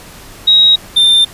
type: tone pair in turn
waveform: sine / triangle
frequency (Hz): 3803 / 3589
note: A#7 / A7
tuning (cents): +34 / +34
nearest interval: minor second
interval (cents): 100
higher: first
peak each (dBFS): -4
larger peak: neither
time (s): 0.47-0.76 / 0.96-1.25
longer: neither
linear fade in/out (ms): 10
effects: pink hiss -35 dBFS RMS until 1.33 s + resampled to 32000 Hz